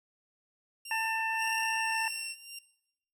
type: tone with tremolo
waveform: 15% pulse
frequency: 2775 Hz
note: F7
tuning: 12 cents flat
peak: -32 dBFS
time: 0.85-2.59 s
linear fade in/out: 5 ms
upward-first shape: sine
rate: 1.8 Hz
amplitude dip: 75%
type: harmonic tone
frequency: 893 Hz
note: A5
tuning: 25 cents sharp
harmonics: 1 / 2 / 3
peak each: -33 / -33 / -33 dBFS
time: 0.91-2.08 s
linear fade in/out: 2 ms
type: tone with pitch glide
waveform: 20% pulse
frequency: 2794 to 2719 Hz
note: F7 to F7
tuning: 0 to -47 cents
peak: -31 dBFS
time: 1.37-2.36 s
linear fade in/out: 50 ms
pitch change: -47 cents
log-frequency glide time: 1.8-2.04 s
effects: noise-tail reverb RT60 0.8 s tail -19 dB re dry